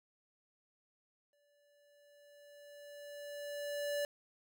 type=tone with exponential growth; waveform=square; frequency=580 Hz; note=D5; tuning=22 cents flat; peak=-34 dBFS; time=1.33-4.05 s; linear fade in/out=1 ms; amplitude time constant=590 ms; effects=none